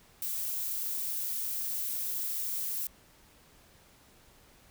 violet noise, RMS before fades -34 dBFS, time 0.22-2.87 s, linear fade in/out 2 ms, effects pink hiss -60 dBFS RMS until 4.7 s

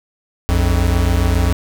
square tone pair together, 59.95 / 87.31 Hz, A#1 / F2, +49 / 0 cents, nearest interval perfect fifth, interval 651 cents, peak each -16 / -16 dBFS, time 0.49-1.53 s, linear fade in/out 0 ms, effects none

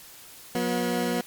20% pulse tone pair together, 180.1 / 241.6 Hz, F#3 / B3, -46 / -38 cents, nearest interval perfect fourth, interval 508 cents, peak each -24 / -21 dBFS, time 0.55-1.21 s, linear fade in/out 2 ms, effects white hiss -47 dBFS RMS until 1.26 s + MP3 96 kbps

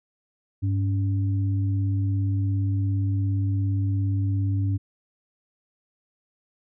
sine tone pair together, 100 / 282.7 Hz, G2 / C#4, +35 / +34 cents, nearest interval octave + tritone, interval 1799 cents, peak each -21 / -32 dBFS, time 0.62-4.78 s, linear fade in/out 20 ms, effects none

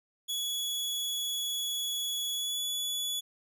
sawtooth tone with pitch glide, 3381 to 3420 Hz, G#7 to A7, +30 to -50 cents, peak -28 dBFS, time 0.28-3.21 s, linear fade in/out 20 ms, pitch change +20 cents, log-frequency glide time 2.34-2.59 s, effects none

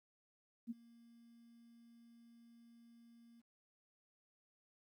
sine tone with ADSR envelope, 233.1 Hz, A#3, in tune, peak -38 dBFS, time 0.67-3.42 s, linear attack 36 ms, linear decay 24 ms, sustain -23 dB, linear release 24 ms, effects 13-bit

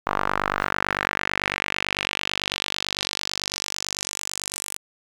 sawtooth tone with band-pass filter sweep, 49 Hz, G1, in tune, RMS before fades -28 dBFS, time 0.06-4.78 s, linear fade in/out 10 ms, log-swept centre 1100 to 9200 Hz, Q 2.2, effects 8-bit

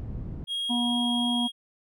white low-pass noise, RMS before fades -35 dBFS, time 0-0.44 s, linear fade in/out 0 ms, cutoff 120 Hz, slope 12 dB/octave
triangle tone, 3272 Hz, G#7, 26 cents flat, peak -26 dBFS, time 0.47-1.52 s, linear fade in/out 50 ms
harmonic tone, 240.7 Hz, B3, 44 cents flat, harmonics 1 / 3 / 4, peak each -25 / -35 / -37 dBFS, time 0.69-1.48 s, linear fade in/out 20 ms
effects none

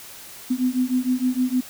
sine beating tone pair, 250 / 256.5 Hz, B3 / C4, +21 / -34 cents, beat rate 6.5 Hz, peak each -22 dBFS, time 0.5-1.61 s, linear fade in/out 10 ms, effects white hiss -41 dBFS RMS until 1.69 s

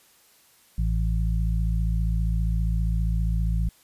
harmonic tone, 55 Hz, A1, in tune, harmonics 1 / 2 / 3, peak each -22 / -29 / -30 dBFS, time 0.78-3.69 s, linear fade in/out 5 ms, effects white hiss -58 dBFS RMS until 3.83 s + resampled to 32000 Hz

